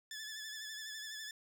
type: tone with vibrato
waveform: 15% pulse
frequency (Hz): 1733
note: A6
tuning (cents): -27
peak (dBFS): -37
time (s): 0.11-1.31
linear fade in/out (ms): 2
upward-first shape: sine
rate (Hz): 12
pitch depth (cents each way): 45
effects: none